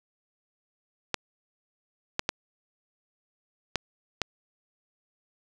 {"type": "clicks", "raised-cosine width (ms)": 0.2, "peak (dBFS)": -8, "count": 5, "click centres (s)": [1.143, 2.194, 2.291, 3.757, 4.217], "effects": []}